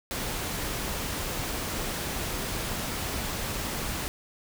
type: noise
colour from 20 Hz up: pink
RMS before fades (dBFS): -32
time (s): 0.11-4.08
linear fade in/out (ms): 0
effects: none